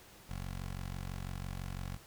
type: tone with notch filter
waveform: 15% pulse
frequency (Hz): 46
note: F#1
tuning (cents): -9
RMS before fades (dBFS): -41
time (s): 0.29-1.97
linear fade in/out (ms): 10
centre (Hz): 430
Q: 1.4
effects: pink hiss -57 dBFS RMS until 2.06 s